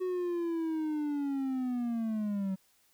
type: linear sweep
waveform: triangle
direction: down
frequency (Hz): 371.3 to 187.9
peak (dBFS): -28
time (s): 0-2.56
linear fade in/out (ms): 20
effects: white hiss -68 dBFS RMS until 2.93 s